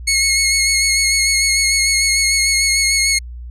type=tone with vibrato; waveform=15% pulse; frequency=2176 Hz; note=C#7; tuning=33 cents flat; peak=-6 dBFS; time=0.07-3.19 s; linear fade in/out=10 ms; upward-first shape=sine; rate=6.7 Hz; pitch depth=24 cents each way; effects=added 60 Hz sine -28 dBFS peak until 3.5 s + resampled to 32000 Hz